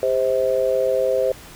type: tone with amplitude modulation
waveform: sine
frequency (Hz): 522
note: C5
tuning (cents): -4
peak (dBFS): -12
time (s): 0.03-1.32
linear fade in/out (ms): 0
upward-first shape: sine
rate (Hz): 120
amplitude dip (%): 100
effects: pink hiss -42 dBFS RMS until 1.55 s